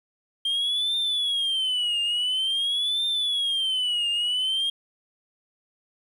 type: tone with vibrato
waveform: sine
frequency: 3183 Hz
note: G7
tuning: 26 cents sharp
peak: -20 dBFS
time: 0.45-4.7 s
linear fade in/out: 5 ms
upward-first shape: triangle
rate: 0.48 Hz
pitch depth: 220 cents each way
effects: tanh soft clip ceiling -21 dBFS + 9-bit